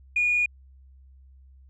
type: tone with frequency modulation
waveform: sine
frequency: 2444 Hz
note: D#7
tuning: 32 cents flat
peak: -19 dBFS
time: 0.16-0.46 s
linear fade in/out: 5 ms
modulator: 35.6 Hz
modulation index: 0.32
effects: tanh soft clip ceiling -15 dBFS + added 66 Hz sine -49 dBFS peak until 1.69 s